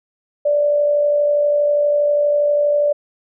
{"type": "tone with amplitude modulation", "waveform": "sine", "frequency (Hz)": 585, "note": "D5", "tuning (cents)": -7, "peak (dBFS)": -11, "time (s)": [0.45, 2.93], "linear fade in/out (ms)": 10, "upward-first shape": "sine", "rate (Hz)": 52.4, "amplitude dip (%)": 35, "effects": []}